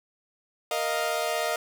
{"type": "chord", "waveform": "sawtooth", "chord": "Bb suspended fourth", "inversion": "none", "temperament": "equal", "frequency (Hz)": [466.2, 622.3, 698.5], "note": ["Bb4", "Eb5", "F5"], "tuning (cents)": [0, 0, 0], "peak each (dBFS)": [-29, -25, -26], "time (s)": [0.71, 1.56], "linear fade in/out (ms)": 2, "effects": []}